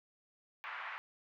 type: band-pass noise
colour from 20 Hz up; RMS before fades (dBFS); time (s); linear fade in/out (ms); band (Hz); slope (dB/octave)
pink; -44; 0.64-0.98; 0; 1000 to 2300; 24
effects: none